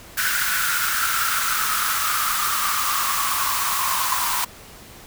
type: noise with high-pass filter sweep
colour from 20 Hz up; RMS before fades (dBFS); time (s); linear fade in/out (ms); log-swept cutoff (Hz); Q
white; -22; 0.17-4.45; 10; 1500 to 1000; 8.2
effects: pink hiss -43 dBFS RMS until 5.06 s